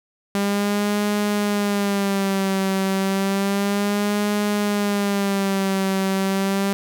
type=tone with vibrato; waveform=sawtooth; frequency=199.5 Hz; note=G3; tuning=31 cents sharp; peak=-15 dBFS; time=0.35-6.73 s; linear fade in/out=0 ms; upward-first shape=sine; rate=0.31 Hz; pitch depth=65 cents each way; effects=none